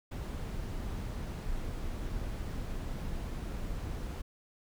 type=noise; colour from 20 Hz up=brown; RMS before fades=-37 dBFS; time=0.11-4.22 s; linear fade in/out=10 ms; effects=none